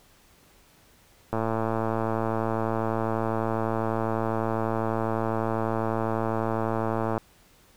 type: click train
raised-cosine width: 1 ms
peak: -13 dBFS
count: 656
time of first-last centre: 1.33-7.178 s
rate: 112 Hz
effects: pink hiss -58 dBFS RMS until 7.76 s